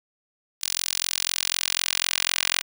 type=tone with high-pass filter sweep; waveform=10% pulse; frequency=44 Hz; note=F1; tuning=14 cents sharp; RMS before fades=-26 dBFS; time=0.61-2.62 s; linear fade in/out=20 ms; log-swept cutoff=4900 to 2500 Hz; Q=1; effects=none